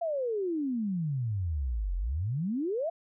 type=exponential two-way sweep; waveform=sine; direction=down then up; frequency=697 to 42.52 to 697 Hz; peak=-28 dBFS; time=0.01-2.9 s; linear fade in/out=10 ms; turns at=1.96 s; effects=none